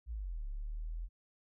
sine exponential two-way sweep, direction down then up, 61.74 to 34.65 to 43.08 Hz, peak -37 dBFS, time 0.06-1.09 s, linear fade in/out 50 ms, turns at 0.46 s, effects none

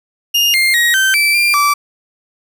35% pulse tone with pitch steps, 2831 / 2112 / 1893 / 1550 / 2325 / 2385 / 1162 Hz, F7 / C7 / A#6 / G6 / D7 / D7 / D6, +23 / +16 / +26 / -20 / -18 / +26 / -19 cents, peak -8 dBFS, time 0.34-1.74 s, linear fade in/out 10 ms, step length 200 ms, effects 8-bit

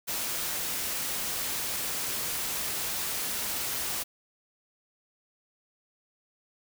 white noise, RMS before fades -32 dBFS, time 0.07-4.04 s, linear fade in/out 20 ms, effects none

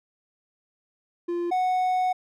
triangle tone pair in turn, 346.7 / 737.6 Hz, F4 / F#5, -13 / -6 cents, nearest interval octave + minor second, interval 1307 cents, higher second, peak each -23 / -19 dBFS, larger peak second, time 1.28-1.51 / 1.51-2.13 s, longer second, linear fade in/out 10 ms, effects none

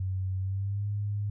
sine tone with pitch glide, 94.2 to 102.73 Hz, F#2 to G#2, +32 to -18 cents, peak -28 dBFS, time 0-1.3 s, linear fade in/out 5 ms, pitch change +150 cents, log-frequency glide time 0.38-0.87 s, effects none

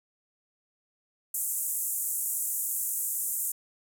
white band-pass noise, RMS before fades -31 dBFS, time 1.34-3.52 s, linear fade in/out 5 ms, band 7200 to 15000 Hz, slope 48 dB/octave, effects none

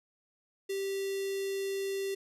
square tone with notch filter, 391.4 Hz, G4, 3 cents flat, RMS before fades -34 dBFS, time 0.69-2.15 s, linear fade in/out 10 ms, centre 1200 Hz, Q 1.4, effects resampled to 32000 Hz

